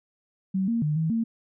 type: tone with pitch steps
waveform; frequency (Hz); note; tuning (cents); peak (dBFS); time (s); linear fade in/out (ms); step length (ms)
sine; 190.3 / 231.6 / 150.7 / 160.3 / 227.7; F#3 / A#3 / D3 / E3 / A#3; +49 / -11 / +45 / -48 / -40; -22; 0.54-1.24; 10; 140
effects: none